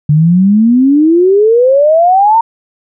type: exponential sweep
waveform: sine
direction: up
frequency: 145.2 to 932.3 Hz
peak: -4 dBFS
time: 0.09-2.41 s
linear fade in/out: 5 ms
effects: none

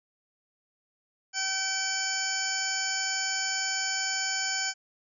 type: harmonic tone with a mistuned harmonic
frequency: 767 Hz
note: G5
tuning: 38 cents flat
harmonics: 1 / 2 / 3 / 4 / 6 / 7 / 8 / 9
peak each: -39 / -33 / -37 / -40 / -36 / -35 / -40 / -33 dBFS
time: 1.33-4.74 s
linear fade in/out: 50 ms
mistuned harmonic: 7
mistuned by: -18 cents
effects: none

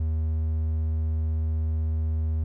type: tone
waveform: triangle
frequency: 79 Hz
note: D#2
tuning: 27 cents sharp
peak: -21 dBFS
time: 0-2.44 s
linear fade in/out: 5 ms
effects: none

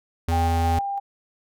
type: tone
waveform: square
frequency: 83 Hz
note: E2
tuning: 12 cents sharp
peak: -21 dBFS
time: 0.28-0.79 s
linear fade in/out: 5 ms
type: tone with tremolo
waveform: sine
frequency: 797 Hz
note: G5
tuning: 28 cents sharp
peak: -22 dBFS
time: 0.31-1 s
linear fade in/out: 20 ms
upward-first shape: square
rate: 3 Hz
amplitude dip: 25%
effects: none

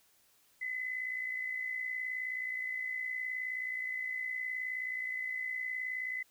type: tone with amplitude modulation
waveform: sine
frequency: 2021 Hz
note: B6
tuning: 39 cents sharp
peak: -32 dBFS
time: 0.61-6.23 s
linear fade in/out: 10 ms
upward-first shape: sine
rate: 59.2 Hz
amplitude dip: 55%
effects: white hiss -68 dBFS RMS until 6.3 s

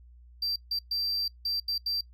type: tone bursts at uneven times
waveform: triangle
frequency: 4699 Hz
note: D8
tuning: in tune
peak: -26 dBFS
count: 6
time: 0.42-0.56 / 0.71-0.79 / 0.91-1.28 / 1.45-1.6 / 1.68-1.78 / 1.86-2.01 s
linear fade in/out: 5 ms
effects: noise-tail reverb RT60 0.1 s tail -21 dB re dry + added 60 Hz sine -50 dBFS peak until 2.13 s

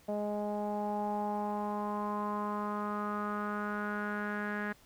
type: tone with low-pass filter sweep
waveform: sawtooth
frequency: 207.7 Hz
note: G#3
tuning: in tune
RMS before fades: -35 dBFS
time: 0.08-4.73 s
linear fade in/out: 10 ms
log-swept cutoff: 680 to 1700 Hz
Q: 5.8
effects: pink hiss -62 dBFS RMS until 4.85 s

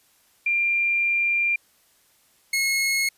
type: tone pair in turn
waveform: sine / sawtooth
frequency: 2385 / 2171 Hz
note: D7 / C#7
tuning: +26 / -37 cents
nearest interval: major second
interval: 163 cents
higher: first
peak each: -19 / -17 dBFS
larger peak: second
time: 0.46-1.56 / 2.53-3.09 s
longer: first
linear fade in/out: 5 ms
effects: white hiss -61 dBFS RMS until 3.17 s + resampled to 32000 Hz

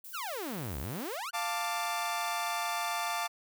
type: noise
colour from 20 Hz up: violet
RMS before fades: -46 dBFS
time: 0.04-1.17 s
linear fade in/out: 5 ms
type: exponential two-way sweep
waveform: sawtooth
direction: down then up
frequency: 1568 to 61.4 to 1568 Hz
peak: -32 dBFS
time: 0.13-1.31 s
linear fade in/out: 20 ms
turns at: 0.79 s
type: chord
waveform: sawtooth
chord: D minor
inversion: first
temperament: equal with one note detuned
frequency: 698.5 / 887.7 / 1174.7 Hz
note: F5 / A5 / D6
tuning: 0 / +15 / 0 cents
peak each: -32 dBFS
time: 1.33-3.28 s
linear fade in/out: 20 ms
effects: none

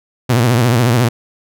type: tone with vibrato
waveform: sawtooth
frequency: 120 Hz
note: B2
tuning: 49 cents flat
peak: -6 dBFS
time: 0.29-1.09 s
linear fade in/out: 10 ms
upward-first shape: triangle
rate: 14 Hz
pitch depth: 140 cents each way
effects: none

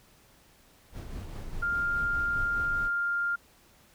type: noise with tremolo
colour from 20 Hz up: brown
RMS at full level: -36 dBFS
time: 0.92-2.91 s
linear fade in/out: 50 ms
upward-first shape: sine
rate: 4.9 Hz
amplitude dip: 35%
type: tone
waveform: sine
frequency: 1400 Hz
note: F6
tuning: 4 cents sharp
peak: -26 dBFS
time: 1.62-3.36 s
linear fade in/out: 10 ms
effects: pink hiss -60 dBFS RMS until 3.94 s

